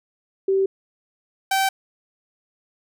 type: tone pair in turn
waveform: sine / sawtooth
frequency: 386.7 / 773.4 Hz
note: G4 / G5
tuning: -24 / -24 cents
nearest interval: octave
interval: 1200 cents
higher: second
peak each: -16 / -14 dBFS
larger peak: second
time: 0.48-0.66 / 1.51-1.69 s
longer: neither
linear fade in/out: 5 ms
effects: none